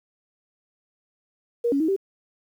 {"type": "tone with pitch steps", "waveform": "sine", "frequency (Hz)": [473.3, 279.1, 317.8, 389.6], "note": ["A#4", "C#4", "D#4", "G4"], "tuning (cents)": [26, 12, 37, -11], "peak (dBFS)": -19, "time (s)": [1.64, 1.964], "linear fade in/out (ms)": 10, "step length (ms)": 81, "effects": ["9-bit"]}